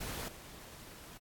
pink noise with level steps, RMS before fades -41 / -52 dBFS, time 0-1.18 s, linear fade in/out 10 ms, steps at 0.28 s, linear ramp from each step 5 ms, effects AAC 64 kbps

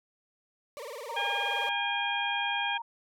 35% pulse tone with vibrato, 518 Hz, C5, 17 cents flat, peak -37 dBFS, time 0.77-1.69 s, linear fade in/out 0 ms, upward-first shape sine, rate 19 Hz, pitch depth 250 cents each way
sine tone, 930 Hz, A#5, 4 cents flat, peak -35 dBFS, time 1.09-2.82 s, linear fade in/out 5 ms
harmonic tone, 810 Hz, G#5, 43 cents flat, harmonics 1 / 2 / 3 / 4, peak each -34 / -34 / -34 / -34 dBFS, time 1.16-2.78 s, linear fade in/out 10 ms
effects none

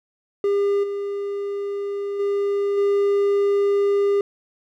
triangle tone with level steps, 402.4 Hz, G4, 45 cents sharp, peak -15 / -22 / -17 / -14 dBFS, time 0.44-4.21 s, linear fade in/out 2 ms, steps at 0.83 / 2.19 / 2.77 s, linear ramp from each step 10 ms, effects none

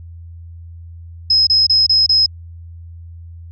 sine tone bursts, 5120 Hz, D#8, 49 cents sharp, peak -9 dBFS, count 5, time 1.3-2.262 s, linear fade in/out 5 ms, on 170 ms, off 28 ms, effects added 84 Hz sine -32 dBFS peak until 3.51 s

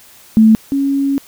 sine tone pair in turn, 220 / 276.8 Hz, A3 / C#4, 0 / -2 cents, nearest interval major third, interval 398 cents, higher second, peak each -4 / -12 dBFS, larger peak first, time 0.37-0.55 / 0.72-1.18 s, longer second, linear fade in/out 0 ms, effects white hiss -43 dBFS RMS until 1.27 s

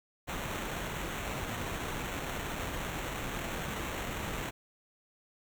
pink noise with sample-and-hold, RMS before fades -37 dBFS, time 0.27-4.51 s, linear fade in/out 20 ms, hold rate 4900 Hz, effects none

